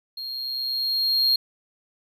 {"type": "tone with level ramp", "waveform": "triangle", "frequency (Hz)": 4243, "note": "C8", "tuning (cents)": 23, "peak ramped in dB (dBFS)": [-30, -15], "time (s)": [0.17, 1.36], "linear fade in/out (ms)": 5, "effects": []}